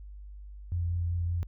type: tone with vibrato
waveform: sine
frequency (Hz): 86.4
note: F2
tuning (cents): -18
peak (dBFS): -27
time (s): 0.72-1.43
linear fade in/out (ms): 0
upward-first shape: sine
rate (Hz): 5.2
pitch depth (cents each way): 15
effects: added 50 Hz sine -42 dBFS peak until 1.47 s